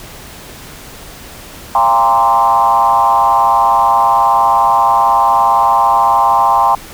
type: tone with frequency modulation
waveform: sine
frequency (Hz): 922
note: A#5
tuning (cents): -19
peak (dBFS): -7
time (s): 1.75-6.75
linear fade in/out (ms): 2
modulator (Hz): 119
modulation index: 1.6
effects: pink hiss -33 dBFS RMS until 6.93 s